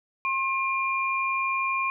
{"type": "tone pair together", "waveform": "sine", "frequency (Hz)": [1068, 2398], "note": ["C6", "D7"], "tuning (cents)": [35, 36], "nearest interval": "octave + major second", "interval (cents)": 1401, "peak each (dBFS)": [-26, -27], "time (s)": [0.25, 1.9], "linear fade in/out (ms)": 0, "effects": []}